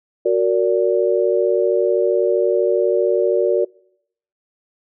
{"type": "chord", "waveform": "sine", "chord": "Gb augmented", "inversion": "none", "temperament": "just", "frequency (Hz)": [370, 462.5, 578.1], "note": ["Gb4", "Bb4", "D5"], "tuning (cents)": [0, -14, -27], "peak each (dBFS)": [-17, -18, -19], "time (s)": [0.25, 3.65], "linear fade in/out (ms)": 10, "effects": ["noise-tail reverb RT60 0.7 s tail -24 dB re dry"]}